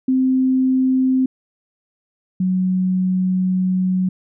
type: tone pair in turn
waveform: sine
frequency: 260 / 185.13 Hz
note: C4 / F#3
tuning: -11 / +1 cents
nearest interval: tritone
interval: 588 cents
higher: first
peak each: -13 / -15 dBFS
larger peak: first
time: 0.08-1.26 / 2.4-4.09 s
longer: second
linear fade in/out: 5 ms
effects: none